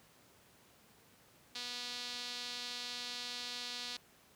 sawtooth tone with band-pass filter, 244.4 Hz, B3, 18 cents flat, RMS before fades -43 dBFS, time 1.55-3.97 s, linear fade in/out 5 ms, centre 4200 Hz, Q 2.7, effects pink hiss -64 dBFS RMS until 4.35 s + high-pass 100 Hz 12 dB/octave

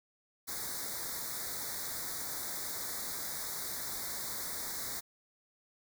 white band-stop noise, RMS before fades -39 dBFS, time 0.47-5.01 s, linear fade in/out 20 ms, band 2200 to 3600 Hz, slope 96 dB/octave, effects none

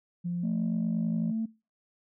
sine tone with pitch glide, 174.61 to 170.82 Hz, F3 to F3, 0 to -38 cents, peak -28 dBFS, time 0.24-1.32 s, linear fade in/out 20 ms, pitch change -38 cents, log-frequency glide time 0.83-1.1 s
sine tone with vibrato, 222.9 Hz, A3, 23 cents sharp, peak -27 dBFS, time 0.43-1.46 s, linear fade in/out 10 ms, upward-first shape sine, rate 5.2 Hz, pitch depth 8 cents each way
effects noise-tail reverb RT60 0.3 s tail -22 dB re dry + tanh soft clip ceiling -22 dBFS

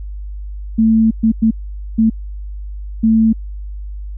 sine tone bursts at uneven times, 222.5 Hz, A3, 20 cents sharp, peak -8 dBFS, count 5, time 0.78-1.11 / 1.23-1.32 / 1.42-1.51 / 1.98-2.1 / 3.03-3.33 s, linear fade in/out 10 ms, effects added 50 Hz sine -24 dBFS peak until 4.17 s

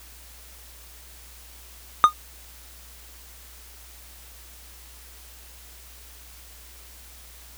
triangle tone with exponential decay, 1226 Hz, D#6, 26 cents flat, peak -3 dBFS, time 2.04-2.13 s, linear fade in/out 0 ms, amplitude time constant 18 ms, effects added 60 Hz sine -48 dBFS peak until 7.57 s + white hiss -48 dBFS RMS until 7.57 s

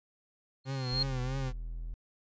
sine tone with exponential growth, 4235 Hz, C8, 20 cents sharp, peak -25 dBFS, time 0.64-1.03 s, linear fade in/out 5 ms, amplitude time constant 84 ms
40% pulse tone with vibrato, 130.5 Hz, C3, 4 cents flat, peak -32 dBFS, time 0.65-1.53 s, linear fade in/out 50 ms, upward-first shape triangle, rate 3.1 Hz, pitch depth 90 cents each way
triangle tone, 41.2 Hz, E1, in tune, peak -34 dBFS, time 0.92-1.94 s, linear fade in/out 0 ms
effects resampled to 16000 Hz

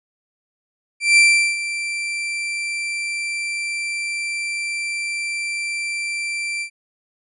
40% pulse tone with ADSR envelope, 2349 Hz, D7, in tune, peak -8 dBFS, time 1-6.7 s, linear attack 170 ms, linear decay 390 ms, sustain -14 dB, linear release 86 ms, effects resampled to 24000 Hz

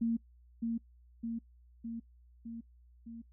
sine tone with echo, 230 Hz, A#3, 23 cents flat, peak -28 dBFS, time 0.01-0.17 s, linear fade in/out 10 ms, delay 610 ms, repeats 5, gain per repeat -3 dB, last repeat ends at 3.22 s, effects noise-tail reverb RT60 0.1 s tail -23 dB re dry + added 60 Hz sine -58 dBFS peak until 3.32 s

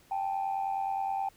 sine tone pair together, 784 / 873.5 Hz, G5 / A5, 0 / -13 cents, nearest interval major second, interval 187 cents, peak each -29 / -34 dBFS, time 0.11-1.29 s, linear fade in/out 5 ms, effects tanh soft clip ceiling -24 dBFS + pink hiss -61 dBFS RMS until 1.36 s

